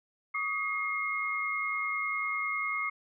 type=tone cluster; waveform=sine; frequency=1138 / 1248 / 2146 Hz; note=C#6 / D#6 / C7; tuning=+45 / +5 / +43 cents; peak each=-37 / -36 / -31 dBFS; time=0.34-2.9 s; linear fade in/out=10 ms; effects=none